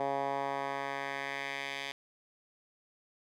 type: tone with band-pass filter sweep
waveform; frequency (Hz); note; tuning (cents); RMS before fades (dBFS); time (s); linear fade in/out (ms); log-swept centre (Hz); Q
10% pulse; 138.59; C#3; 0; -36; 0-1.92; 2; 730 to 2900; 1.6
effects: none